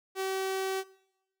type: tone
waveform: sawtooth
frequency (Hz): 382.4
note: G4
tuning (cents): -43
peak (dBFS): -26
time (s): 0.15-0.84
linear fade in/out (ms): 50
effects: noise-tail reverb RT60 0.9 s tail -21 dB re dry